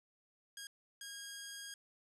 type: tone bursts at uneven times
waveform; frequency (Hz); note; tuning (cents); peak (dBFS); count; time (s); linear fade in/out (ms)
10% pulse; 1631; G#6; -32; -37; 2; 0.57-0.67 / 1.01-1.74; 2
effects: low-pass 12000 Hz 12 dB/octave